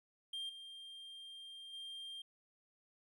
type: tone with level steps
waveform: triangle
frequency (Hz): 3190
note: G7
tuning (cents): +30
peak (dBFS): -39 / -48 / -44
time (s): 0.33-2.22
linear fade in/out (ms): 5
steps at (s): 0.49 / 1.73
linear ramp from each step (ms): 5
effects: none